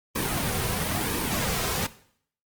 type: noise with flanger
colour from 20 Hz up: pink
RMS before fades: -27 dBFS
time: 0.15-1.87 s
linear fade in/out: 10 ms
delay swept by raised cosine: 1.4 to 3.5 ms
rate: 1 Hz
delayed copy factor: -0.6
effects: noise-tail reverb RT60 0.6 s tail -17 dB re dry + Opus 32 kbps